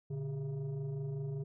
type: tone with frequency modulation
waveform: sine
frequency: 143.6 Hz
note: D3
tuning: 39 cents flat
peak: -34 dBFS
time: 0.1-1.44 s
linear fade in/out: 10 ms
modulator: 262 Hz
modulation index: 0.68
effects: tanh soft clip ceiling -32 dBFS